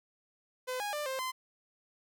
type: tone with pitch steps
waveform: sawtooth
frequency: 508 / 824 / 594 / 527 / 1032 Hz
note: B4 / G#5 / D5 / C5 / C6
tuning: +49 / -14 / +20 / +12 / -24 cents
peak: -30 dBFS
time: 0.67-1.32 s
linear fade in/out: 20 ms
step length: 130 ms
effects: none